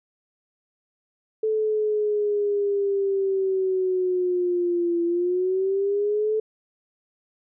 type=linear two-way sweep; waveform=sine; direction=down then up; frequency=437.4 to 340 to 437.4 Hz; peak=-20 dBFS; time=1.43-6.4 s; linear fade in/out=5 ms; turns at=5.04 s; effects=none